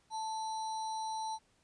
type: tone with sample-and-hold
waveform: sine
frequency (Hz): 880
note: A5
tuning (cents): 0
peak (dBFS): -35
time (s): 0.1-1.39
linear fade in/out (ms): 50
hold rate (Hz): 4900
effects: pink hiss -71 dBFS RMS until 1.63 s + resampled to 22050 Hz